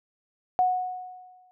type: tone with exponential decay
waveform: sine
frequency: 734 Hz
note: F#5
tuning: 14 cents flat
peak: -17 dBFS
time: 0.59-1.51 s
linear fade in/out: 0 ms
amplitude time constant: 200 ms
effects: none